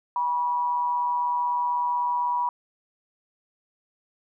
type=tone with amplitude modulation; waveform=sine; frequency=973 Hz; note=B5; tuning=26 cents flat; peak=-20 dBFS; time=0.16-2.49 s; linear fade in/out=2 ms; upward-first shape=sine; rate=156 Hz; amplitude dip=45%; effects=none